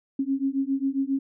sine beating tone pair, 268.2 / 275.6 Hz, C4 / C#4, +43 / -10 cents, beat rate 7.4 Hz, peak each -26 dBFS, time 0.19-1.19 s, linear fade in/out 5 ms, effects none

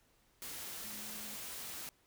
sine tone in noise, 213.2 Hz, G#3, 46 cents sharp, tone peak -54 dBFS, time 0.84-1.36 s, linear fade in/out 0 ms, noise white, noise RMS -45 dBFS, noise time 0.42-1.89 s, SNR -12 dB, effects pink hiss -71 dBFS RMS until 2.06 s

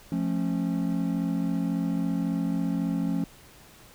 triangle chord, F augmented, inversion none, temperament just, 174.61 / 218.3 / 272.8 Hz, F3 / A3 / C#4, 0 / -13 / -28 cents, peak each -26 / -29 / -27 dBFS, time 0.12-3.24 s, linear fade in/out 2 ms, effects pink hiss -52 dBFS RMS until 3.94 s

